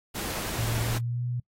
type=noise; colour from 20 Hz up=pink; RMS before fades=-33 dBFS; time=0.14-0.99 s; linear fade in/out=20 ms
type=tone with pitch glide; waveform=sine; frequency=114 to 122.18 Hz; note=A#2 to B2; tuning=-38 to -18 cents; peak=-27 dBFS; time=0.58-1.4 s; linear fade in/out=5 ms; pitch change=+120 cents; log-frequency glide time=0.81-1.23 s
effects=noise-tail reverb RT60 0.1 s tail -24 dB re dry + AAC 48 kbps